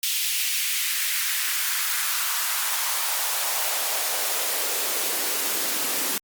white noise with high-pass filter sweep, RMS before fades -25 dBFS, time 0.03-6.18 s, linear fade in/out 2 ms, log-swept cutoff 2900 to 250 Hz, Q 1.7, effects Opus 48 kbps

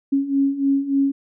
sine beating tone pair, 273.7 / 277.1 Hz, C#4 / C#4, -22 / -1 cents, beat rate 3.4 Hz, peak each -22 / -18 dBFS, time 0.12-1.12 s, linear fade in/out 10 ms, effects none

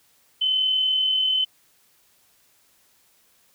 sine tone with amplitude modulation, 3049 Hz, G7, 49 cents flat, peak -17 dBFS, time 0.41-1.45 s, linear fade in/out 10 ms, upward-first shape sine, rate 40.4 Hz, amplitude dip 35%, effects white hiss -61 dBFS RMS until 3.54 s

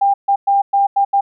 sine tone bursts at uneven times, 797 Hz, G5, 28 cents sharp, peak -10 dBFS, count 6, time 0.01-0.14 / 0.28-0.36 / 0.47-0.62 / 0.73-0.87 / 0.96-1.05 / 1.13-1.21 s, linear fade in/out 10 ms, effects none

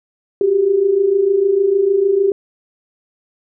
sine tone pair together, 370.9 / 397.5 Hz, F#4 / G4, +4 / +24 cents, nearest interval minor second, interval 120 cents, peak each -18 / -12 dBFS, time 0.41-2.32 s, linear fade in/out 2 ms, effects none

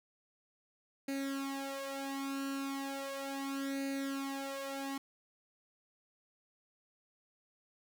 sawtooth tone with flanger, 274 Hz, C#4, 20 cents flat, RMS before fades -39 dBFS, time 1.08-4.98 s, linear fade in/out 5 ms, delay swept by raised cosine 0.45 to 2.95 ms, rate 0.36 Hz, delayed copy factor +0.8, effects none

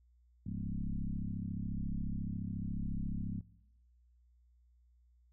sine tone with frequency modulation, 103.1 Hz, G#2, 12 cents flat, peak -35 dBFS, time 0.46-3.41 s, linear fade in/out 5 ms, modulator 34.2 Hz, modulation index 3.8, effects noise-tail reverb RT60 0.9 s tail -22 dB re dry + added 60 Hz sine -64 dBFS peak until 5.32 s

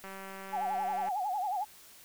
click train, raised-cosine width 0.5 ms, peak -30 dBFS, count 203, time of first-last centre 0.04-1.087 s, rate 193 Hz
sine tone with vibrato, 784 Hz, G5, in tune, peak -30 dBFS, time 0.52-1.65 s, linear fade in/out 20 ms, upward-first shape sine, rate 11 Hz, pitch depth 150 cents each way
effects white hiss -55 dBFS RMS until 2.04 s

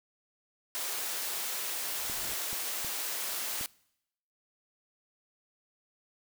white high-pass noise, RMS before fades -35 dBFS, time 0.75-3.66 s, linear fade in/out 0 ms, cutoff 370 Hz, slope 12 dB/octave
pink noise with exponential growth, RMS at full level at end -44 dBFS, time 1.46-2.34 s, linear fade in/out 5 ms, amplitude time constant 190 ms
clicks, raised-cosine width 3 ms, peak -32 dBFS, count 4, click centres 2.098 / 2.53 / 2.847 / 3.611 s
effects noise-tail reverb RT60 0.8 s tail -24 dB re dry

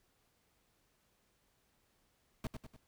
brown noise with echo, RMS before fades -38 dBFS, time 2.44-2.47 s, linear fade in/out 2 ms, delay 98 ms, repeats 3, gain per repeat -6 dB, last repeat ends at 2.764 s, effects pink hiss -75 dBFS RMS until 2.87 s

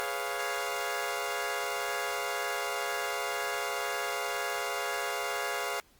15% pulse chord, C# dominant seventh, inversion second, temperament equal, 415.3 / 493.9 / 554.4 / 698.5 Hz, G#4 / B4 / C#5 / E#5, 0 / 0 / 0 / 0 cents, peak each -31 / -32 / -31 / -29 dBFS, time 0-5.8 s, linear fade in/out 0 ms, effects pink hiss -63 dBFS RMS until 5.99 s + Opus 32 kbps

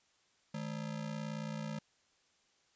square ring-modulated tone, 185 Hz, F#3, in tune, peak -36 dBFS, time 0.54-1.79 s, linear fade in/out 5 ms, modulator 29.2 Hz, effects white hiss -72 dBFS RMS until 2.75 s + resampled to 16000 Hz

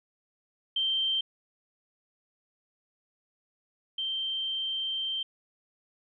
sine tone pair in turn, 3136 / 3136 Hz, G7 / G7, 0 / 0 cents, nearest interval unison, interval 0 cents, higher neither, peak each -25 / -29 dBFS, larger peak first, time 0.76-1.21 / 3.98-5.23 s, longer second, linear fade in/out 5 ms, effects none

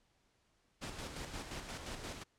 pink noise with tremolo, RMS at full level -43 dBFS, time 0.81-2.24 s, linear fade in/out 20 ms, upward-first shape square, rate 5.7 Hz, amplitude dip 45%, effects pink hiss -75 dBFS RMS until 2.38 s + low-pass 8000 Hz 12 dB/octave

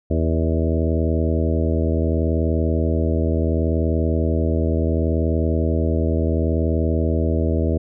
harmonic tone with a mistuned harmonic, 80.7 Hz, E2, 36 cents flat, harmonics 1 / 2 / 3 / 4 / 5 / 6 / 7 / 8, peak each -19 / -27 / -25 / -26 / -28 / -29 / -31 / -31 dBFS, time 0.1-7.78 s, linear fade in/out 10 ms, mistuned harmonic 7, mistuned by +30 cents, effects none

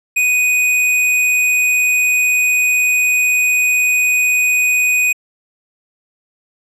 square tone, 2489 Hz, D#7, in tune, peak -12 dBFS, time 0.16-5.13 s, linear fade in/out 10 ms, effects low-pass 12000 Hz 12 dB/octave

